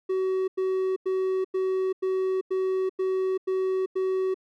triangle tone bursts, 377 Hz, F#4, 32 cents sharp, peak -21 dBFS, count 9, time 0.09-4.344 s, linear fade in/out 10 ms, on 390 ms, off 93 ms, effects none

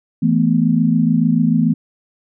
sine chord, E suspended fourth, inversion none, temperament equal, 164.81 / 220 / 246.9 Hz, E3 / A3 / B3, 0 / 0 / 0 cents, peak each -16 dBFS, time 0.22-1.74 s, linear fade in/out 10 ms, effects none

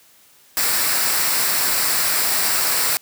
white noise with comb filter, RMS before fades -19 dBFS, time 0.57-2.97 s, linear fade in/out 0 ms, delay 0.31 ms, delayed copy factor -0.5, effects white hiss -52 dBFS RMS until 3.01 s + high-pass 80 Hz 12 dB/octave

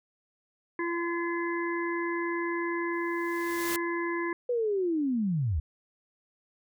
harmonic tone, 341.3 Hz, F4, 40 cents flat, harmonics 1 / 3 / 5 / 6, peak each -30 / -35 / -37 / -38 dBFS, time 0.79-4.33 s, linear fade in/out 2 ms
white noise with exponential growth, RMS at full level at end -32 dBFS, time 2.93-3.76 s, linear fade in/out 0 ms, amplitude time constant 180 ms
sine linear sweep, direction down, 498.4 to 65.3 Hz, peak -25 dBFS, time 4.49-5.6 s, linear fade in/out 5 ms
effects none

